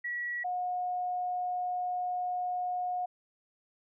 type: tone pair in turn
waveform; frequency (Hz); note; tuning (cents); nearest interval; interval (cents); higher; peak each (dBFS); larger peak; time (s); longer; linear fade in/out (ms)
sine; 1930 / 722.9; B6 / F#5; -40 / -40; octave + perfect fourth; 1700; first; -32 / -30; second; 0.04-0.44 / 0.44-3.06; second; 10
effects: none